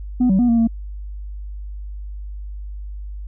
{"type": "tone with pitch steps", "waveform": "sine", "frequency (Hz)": [248.6, 190, 242.9, 232.3, 228.1], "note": ["B3", "F#3", "B3", "A#3", "A#3"], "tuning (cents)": [12, 46, -29, -6, -37], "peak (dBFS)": -10, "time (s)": [0.2, 0.675], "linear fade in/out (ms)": 10, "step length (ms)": 95, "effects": ["tanh soft clip ceiling -11 dBFS", "added 50 Hz sine -28 dBFS peak until 3.27 s"]}